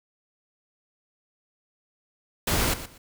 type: noise with echo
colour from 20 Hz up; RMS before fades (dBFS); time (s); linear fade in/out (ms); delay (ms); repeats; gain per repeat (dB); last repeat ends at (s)
pink; -24; 2.47-2.74; 5; 120; 2; -13; 2.98
effects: none